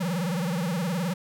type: tone with vibrato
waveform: square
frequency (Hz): 174.61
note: F3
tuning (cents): 0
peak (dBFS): -26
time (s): 0-1.14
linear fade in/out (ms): 10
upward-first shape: sine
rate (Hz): 19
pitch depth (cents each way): 180
effects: none